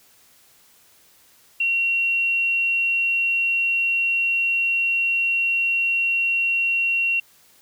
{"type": "tone", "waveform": "sine", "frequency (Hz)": 2740, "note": "F7", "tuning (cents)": -34, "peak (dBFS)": -18, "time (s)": [1.6, 7.2], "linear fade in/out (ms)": 5, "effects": ["white hiss -55 dBFS RMS until 7.61 s"]}